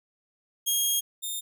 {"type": "tone pair in turn", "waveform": "10% pulse", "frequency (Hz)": [3254, 3636], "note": ["G#7", "A#7"], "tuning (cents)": [-36, -44], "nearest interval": "major second", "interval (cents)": 192, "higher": "second", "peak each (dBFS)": [-15, -23], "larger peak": "first", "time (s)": [[0.66, 1.01], [1.22, 1.41]], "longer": "first", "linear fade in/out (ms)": 20, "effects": []}